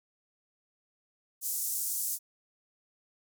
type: band-pass noise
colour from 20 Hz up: white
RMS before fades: -33 dBFS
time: 1.41-2.19 s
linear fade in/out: 50 ms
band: 6600 to 16000 Hz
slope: 24 dB/octave
effects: none